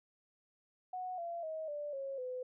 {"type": "tone with pitch steps", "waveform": "sine", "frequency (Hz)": [736, 682.8, 633.4, 587.5, 545, 505.6], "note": ["F#5", "F5", "D#5", "D5", "C#5", "B4"], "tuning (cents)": [-9, -39, 31, 1, -29, 41], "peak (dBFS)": -38, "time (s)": [0.93, 2.43], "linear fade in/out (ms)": 5, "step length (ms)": 250, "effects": []}